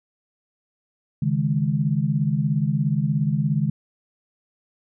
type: chord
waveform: sine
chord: C# suspended second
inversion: none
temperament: equal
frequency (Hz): 138.59 / 155.56 / 207.7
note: C#3 / D#3 / G#3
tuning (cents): 0 / 0 / 0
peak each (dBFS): -23 / -22 / -25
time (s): 1.22-3.7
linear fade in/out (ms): 5
effects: none